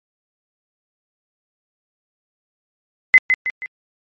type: tone with echo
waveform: sine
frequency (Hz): 2040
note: C7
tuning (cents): -44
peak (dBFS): -4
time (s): 3.14-3.18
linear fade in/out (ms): 0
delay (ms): 160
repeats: 3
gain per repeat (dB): -7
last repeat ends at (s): 3.66
effects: MP3 32 kbps